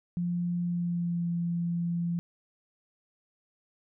sine tone with pitch glide, 174.61 to 171.31 Hz, F3 to F3, 0 to -33 cents, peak -27 dBFS, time 0.17-2.19 s, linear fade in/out 0 ms, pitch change -33 cents, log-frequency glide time 0.62-1.29 s, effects none

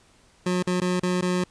25% pulse tone with dropouts, 180.7 Hz, F#3, 41 cents flat, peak -18 dBFS, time 0.46-1.44 s, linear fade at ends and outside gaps 5 ms, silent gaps 0.627-0.671 / 0.803-0.816 / 0.998-1.031 / 1.212-1.223 s, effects pink hiss -58 dBFS RMS until 1.5 s + resampled to 22050 Hz

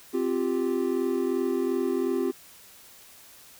triangle chord, C suspended fourth, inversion none, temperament equal, 261.6 / 349.2 / 392 Hz, C4 / F4 / G4, 0 / 0 / 0 cents, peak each -27 / -26 / -26 dBFS, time 0.13-2.32 s, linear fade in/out 20 ms, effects white hiss -51 dBFS RMS until 3.59 s

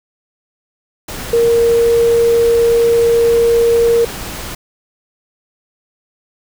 sine tone in noise, 466.2 Hz, A#4, in tune, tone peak -8 dBFS, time 1.33-4.05 s, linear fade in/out 5 ms, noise pink, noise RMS -26 dBFS, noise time 1.08-4.55 s, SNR +15 dB, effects none

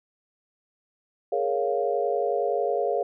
sine chord, Bb minor seventh, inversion third, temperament equal, 415.3 / 466.2 / 554.4 / 698.5 Hz, Ab4 / Bb4 / Db5 / F5, 0 / 0 / 0 / 0 cents, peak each -28 dBFS, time 1.32-3.03 s, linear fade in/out 5 ms, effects none

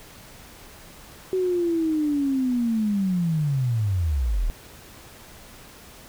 sine linear sweep, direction down, 377.6 to 34 Hz, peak -20 dBFS, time 1.33-4.5 s, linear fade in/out 0 ms, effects pink hiss -46 dBFS RMS until 6.08 s

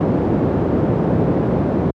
pink band-pass noise, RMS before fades -17 dBFS, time 0-1.91 s, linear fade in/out 10 ms, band 120 to 480 Hz, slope 12 dB/octave, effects high-pass 60 Hz 12 dB/octave

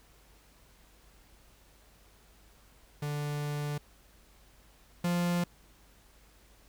45% pulse tone pair in turn, 146.83 / 174.61 Hz, D3 / F3, 0 / 0 cents, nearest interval minor third, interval 300 cents, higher second, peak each -32 / -27 dBFS, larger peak second, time 3.02-3.78 / 5.04-5.44 s, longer first, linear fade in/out 5 ms, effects added 50 Hz sine -61 dBFS peak until 6.68 s + pink hiss -62 dBFS RMS until 6.68 s

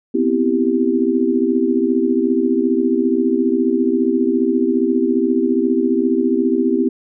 sine chord, C major seventh, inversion third, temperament equal, 246.9 / 261.6 / 329.6 / 392 Hz, B3 / C4 / E4 / G4, 0 / 0 / 0 / 0 cents, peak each -19 dBFS, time 0.14-6.89 s, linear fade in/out 10 ms, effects none

